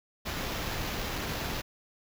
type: noise with sample-and-hold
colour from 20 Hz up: pink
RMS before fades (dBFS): -34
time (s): 0.25-1.62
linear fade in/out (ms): 20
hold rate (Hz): 8820
effects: none